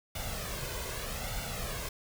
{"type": "noise with flanger", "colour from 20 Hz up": "pink", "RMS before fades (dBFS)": -37, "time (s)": [0.15, 1.89], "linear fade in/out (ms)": 5, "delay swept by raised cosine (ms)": [1.4, 1.98], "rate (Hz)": 0.82, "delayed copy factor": 0.65, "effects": []}